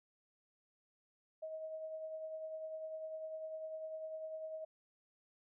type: tone with tremolo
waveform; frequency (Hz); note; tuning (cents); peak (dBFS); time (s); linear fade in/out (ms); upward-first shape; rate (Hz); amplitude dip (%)
sine; 633; D#5; +30; -40; 1.42-4.65; 10; triangle; 10; 45
effects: none